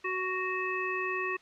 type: harmonic tone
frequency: 371.4 Hz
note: F#4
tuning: 7 cents sharp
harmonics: 1 / 3 / 5 / 7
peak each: -35 / -35 / -35 / -35 dBFS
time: 0.04-1.37 s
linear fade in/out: 10 ms
effects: white hiss -59 dBFS RMS until 1.41 s + low-pass 4000 Hz 12 dB/octave